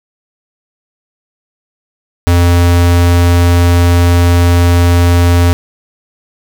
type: tone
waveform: square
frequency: 87 Hz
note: F2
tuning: 6 cents flat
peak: -6 dBFS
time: 2.27-5.53 s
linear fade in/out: 0 ms
effects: none